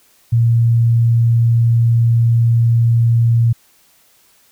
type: tone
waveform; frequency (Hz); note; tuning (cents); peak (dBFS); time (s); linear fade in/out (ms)
sine; 116.54; A#2; 0; -9; 0.32-3.53; 10
effects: white hiss -53 dBFS RMS until 4.51 s